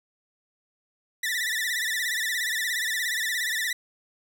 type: tone with vibrato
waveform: sawtooth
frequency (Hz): 1864.7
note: A#6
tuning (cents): 0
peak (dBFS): -22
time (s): 1.23-3.73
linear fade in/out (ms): 5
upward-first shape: sine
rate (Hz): 17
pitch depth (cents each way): 120
effects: none